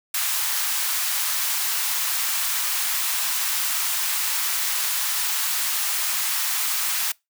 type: high-pass noise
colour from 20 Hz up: white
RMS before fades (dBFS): -24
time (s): 0.14-7.12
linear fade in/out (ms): 5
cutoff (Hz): 860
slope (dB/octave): 24
effects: noise-tail reverb RT60 0.2 s tail -24 dB re dry